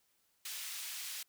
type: high-pass noise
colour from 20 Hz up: pink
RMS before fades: -43 dBFS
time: 0.45-1.23 s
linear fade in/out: 5 ms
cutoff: 2700 Hz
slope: 12 dB/octave
effects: white hiss -75 dBFS RMS until 1.28 s